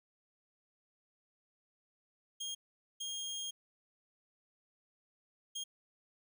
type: tone bursts at uneven times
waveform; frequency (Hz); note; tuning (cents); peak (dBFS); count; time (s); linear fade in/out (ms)
25% pulse; 3239; G#7; -44; -35; 3; 2.4-2.55 / 3-3.51 / 5.55-5.64; 10
effects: none